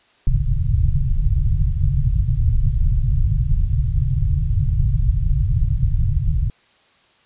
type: low-pass noise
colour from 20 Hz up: pink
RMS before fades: -17 dBFS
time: 0.27-6.5 s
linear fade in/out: 2 ms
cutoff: 150 Hz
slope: 96 dB/octave
effects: white hiss -56 dBFS RMS until 7.25 s + resampled to 8000 Hz